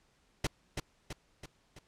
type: noise with echo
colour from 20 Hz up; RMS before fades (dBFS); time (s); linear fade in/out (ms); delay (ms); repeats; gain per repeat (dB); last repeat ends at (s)
pink; -30; 0.44-0.47; 5; 330; 4; -5; 1.79
effects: pink hiss -70 dBFS RMS until 1.87 s + low-pass 8000 Hz 12 dB/octave